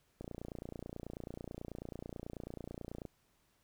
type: click train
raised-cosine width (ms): 2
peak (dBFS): -30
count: 84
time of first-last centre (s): 0.21-3.052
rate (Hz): 29.2
effects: pink hiss -74 dBFS RMS until 3.63 s